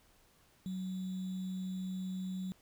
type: tone with sample-and-hold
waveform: sine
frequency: 186.5 Hz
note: F#3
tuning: 14 cents sharp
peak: -36 dBFS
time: 0.66-2.52 s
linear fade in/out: 0 ms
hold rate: 3675 Hz
effects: pink hiss -67 dBFS RMS until 2.61 s